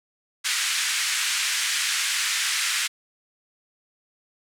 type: band-pass noise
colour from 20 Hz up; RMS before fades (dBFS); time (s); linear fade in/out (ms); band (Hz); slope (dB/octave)
pink; -25; 0.44-2.88; 20; 1600 to 9700; 24
effects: none